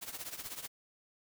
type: noise with tremolo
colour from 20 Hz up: white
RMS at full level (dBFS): -40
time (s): 0.01-0.68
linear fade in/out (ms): 20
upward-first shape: triangle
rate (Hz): 16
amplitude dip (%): 85
effects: none